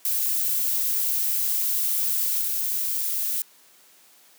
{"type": "noise with level steps", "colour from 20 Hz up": "violet", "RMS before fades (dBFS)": [-24, -26], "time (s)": [0.05, 3.42], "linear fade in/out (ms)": 2, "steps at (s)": 2.41, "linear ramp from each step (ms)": 5, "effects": ["white hiss -55 dBFS RMS until 4.38 s", "high-pass 200 Hz 12 dB/octave"]}